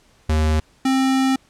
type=tone pair in turn; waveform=square; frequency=77.78 / 264.7 Hz; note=D#2 / C4; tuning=0 / +20 cents; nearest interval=octave + major sixth; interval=2120 cents; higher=second; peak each=-16 dBFS; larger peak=neither; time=0.29-0.6 / 0.85-1.36 s; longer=second; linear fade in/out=5 ms; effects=pink hiss -56 dBFS RMS until 1.49 s + low-pass 9000 Hz 12 dB/octave